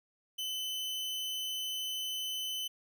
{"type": "tone", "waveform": "40% pulse", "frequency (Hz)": 3031, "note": "F#7", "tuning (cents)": 41, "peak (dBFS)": -34, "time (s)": [0.38, 2.68], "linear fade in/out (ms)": 10, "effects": []}